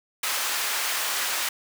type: high-pass noise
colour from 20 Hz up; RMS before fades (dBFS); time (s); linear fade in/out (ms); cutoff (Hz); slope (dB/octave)
pink; -27; 0.23-1.49; 5; 1100; 12
effects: none